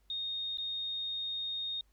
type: tone with dropouts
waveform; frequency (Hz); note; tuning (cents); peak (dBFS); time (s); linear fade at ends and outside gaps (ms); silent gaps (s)
sine; 3700; A#7; -14; -34; 0.1-1.81; 2; 0.573-0.583
effects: added 50 Hz sine -65 dBFS peak until 1.92 s + pink hiss -75 dBFS RMS until 1.92 s